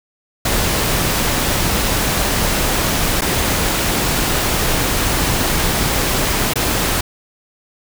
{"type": "noise with dropouts", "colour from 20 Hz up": "pink", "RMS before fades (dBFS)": -17, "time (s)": [0.45, 7.01], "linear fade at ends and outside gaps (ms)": 5, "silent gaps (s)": [[3.21, 3.218], [6.536, 6.556]], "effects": []}